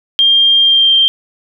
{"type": "tone with pitch glide", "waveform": "sine", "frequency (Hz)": [3200, 3165], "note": ["G7", "G7"], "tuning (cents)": [35, 16], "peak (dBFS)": -6, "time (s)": [0.19, 1.08], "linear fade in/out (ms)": 0, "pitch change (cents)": -19, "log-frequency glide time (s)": [0.61, 0.94], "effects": []}